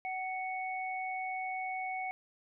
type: tone pair together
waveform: sine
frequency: 750.9 / 2218 Hz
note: F#5 / C#7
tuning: +25 / 0 cents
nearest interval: octave + perfect fifth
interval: 1875 cents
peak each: -36 / -39 dBFS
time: 0.05-2.11 s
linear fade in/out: 0 ms
effects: none